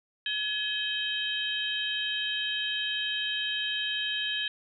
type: tone cluster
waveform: sine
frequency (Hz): 1696 / 2556 / 3137 / 3798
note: G#6 / D#7 / G7 / A#7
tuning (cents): +36 / +46 / +1 / +32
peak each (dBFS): -34 / -37 / -31 / -36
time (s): 0.26-4.48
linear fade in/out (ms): 2
effects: none